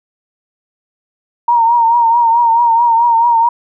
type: tone with vibrato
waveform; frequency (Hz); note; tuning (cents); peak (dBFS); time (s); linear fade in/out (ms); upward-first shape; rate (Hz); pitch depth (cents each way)
sine; 932.3; A#5; 0; -7; 1.48-3.49; 5; triangle; 4.6; 61
effects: none